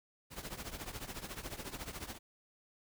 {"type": "noise with tremolo", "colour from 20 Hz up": "pink", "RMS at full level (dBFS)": -41, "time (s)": [0.3, 2.19], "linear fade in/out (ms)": 50, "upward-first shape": "triangle", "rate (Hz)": 14, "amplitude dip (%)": 85, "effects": []}